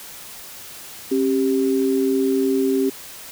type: tone pair together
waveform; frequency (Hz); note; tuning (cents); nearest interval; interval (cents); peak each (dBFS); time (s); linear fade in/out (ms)
sine; 269.2 / 391.9; C4 / G4; +49 / 0; perfect fifth; 651; -19; 1.11-2.9; 10
effects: white hiss -38 dBFS RMS until 3.31 s